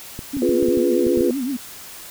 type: clicks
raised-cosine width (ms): 3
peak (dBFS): -17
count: 9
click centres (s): 0.191 / 0.369 / 0.492 / 0.627 / 0.686 / 0.774 / 1.068 / 1.174 / 1.208
type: tone with vibrato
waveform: sine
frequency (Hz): 261.6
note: C4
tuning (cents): 0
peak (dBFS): -21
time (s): 0.33-1.57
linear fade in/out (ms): 10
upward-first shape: triangle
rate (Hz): 7.9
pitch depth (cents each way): 190
type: chord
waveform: sine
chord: F diminished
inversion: none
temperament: equal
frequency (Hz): 349.2 / 415.3 / 493.9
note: F4 / Ab4 / Cb5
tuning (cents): 0 / 0 / 0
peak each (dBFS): -18 / -23 / -22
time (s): 0.42-1.31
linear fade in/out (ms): 2
effects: white hiss -38 dBFS RMS until 2.1 s